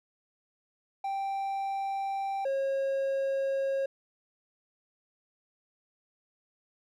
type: tone pair in turn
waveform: triangle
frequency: 784 / 543.1 Hz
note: G5 / C#5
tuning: 0 / -36 cents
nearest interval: tritone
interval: 636 cents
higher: first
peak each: -28 / -25 dBFS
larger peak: second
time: 1.04-2.45 / 2.45-3.86 s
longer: neither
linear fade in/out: 5 ms
effects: none